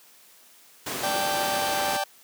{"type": "noise", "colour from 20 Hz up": "pink", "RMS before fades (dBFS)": -30, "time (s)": [0.86, 1.97], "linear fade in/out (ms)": 5}
{"type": "chord", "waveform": "sawtooth", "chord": "D suspended fourth", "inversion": "none", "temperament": "just", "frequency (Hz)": [587.3, 783.1, 881], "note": ["D5", "G5", "A5"], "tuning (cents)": [0, -2, 2], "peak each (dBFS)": [-26, -23, -29], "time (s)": [1.03, 2.04], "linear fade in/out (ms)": 5}
{"effects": ["white hiss -54 dBFS RMS until 2.23 s", "high-pass 200 Hz 12 dB/octave"]}